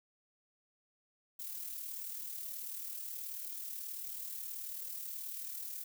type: noise with amplitude modulation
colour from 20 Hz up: violet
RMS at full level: -41 dBFS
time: 1.39-5.84 s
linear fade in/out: 10 ms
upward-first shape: sine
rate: 38.5 Hz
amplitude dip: 45%
effects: none